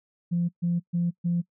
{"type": "tone bursts", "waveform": "sine", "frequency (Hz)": 172.7, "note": "F3", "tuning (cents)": -19, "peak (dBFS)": -21, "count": 4, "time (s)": [0.31, 1.42], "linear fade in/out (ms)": 20, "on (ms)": 180, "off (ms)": 130, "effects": ["noise-tail reverb RT60 0.1 s tail -23 dB re dry", "tanh soft clip ceiling -17 dBFS"]}